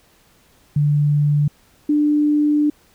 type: tone pair in turn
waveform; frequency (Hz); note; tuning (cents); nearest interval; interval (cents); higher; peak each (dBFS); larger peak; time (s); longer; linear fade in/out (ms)
sine; 146.83 / 297; D3 / D4; 0 / +20; octave; 1220; second; -13; neither; 0.76-1.48 / 1.89-2.7; second; 5
effects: pink hiss -55 dBFS RMS until 2.94 s